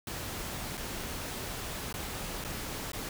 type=noise with dropouts; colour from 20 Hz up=pink; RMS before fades=-38 dBFS; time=0.07-3.09 s; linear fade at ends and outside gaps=2 ms; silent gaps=0.772-0.776 / 1.927-1.94 / 2.441-2.447 / 2.919-2.932 s; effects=none